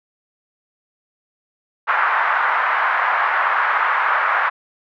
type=band-pass noise; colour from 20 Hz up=pink; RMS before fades=-18 dBFS; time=1.87-4.5 s; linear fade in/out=20 ms; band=940 to 1700 Hz; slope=24 dB/octave; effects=none